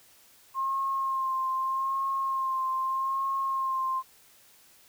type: tone with vibrato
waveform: sine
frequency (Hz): 1065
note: C6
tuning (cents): +30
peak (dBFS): -26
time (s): 0.54-4.03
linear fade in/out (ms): 50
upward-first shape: sine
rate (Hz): 0.81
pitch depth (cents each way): 26
effects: white hiss -58 dBFS RMS until 4.88 s